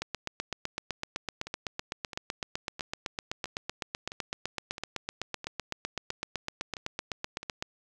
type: two click trains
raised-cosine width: 0.2 ms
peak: -23 / -15 dBFS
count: 10 / 61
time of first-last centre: 1.47-7.43 / 0.02-7.625 s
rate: 1.51 / 7.89 Hz
effects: none